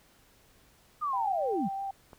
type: linear sweep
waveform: sine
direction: down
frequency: 1244.5 to 155.56 Hz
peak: -28 dBFS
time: 1.01-1.69 s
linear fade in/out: 20 ms
type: tone with vibrato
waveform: sine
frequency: 784 Hz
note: G5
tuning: in tune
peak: -32 dBFS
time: 1.13-1.91 s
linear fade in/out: 5 ms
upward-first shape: sine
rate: 6.1 Hz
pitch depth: 11 cents each way
type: click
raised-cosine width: 1 ms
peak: -33 dBFS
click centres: 2.132 s
effects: pink hiss -62 dBFS RMS until 2.18 s